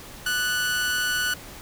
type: tone with amplitude modulation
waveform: sawtooth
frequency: 1480 Hz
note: F#6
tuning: in tune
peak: -17 dBFS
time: 0.26-1.34 s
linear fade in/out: 5 ms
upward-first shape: sine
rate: 264 Hz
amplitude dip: 45%
effects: pink hiss -42 dBFS RMS until 1.61 s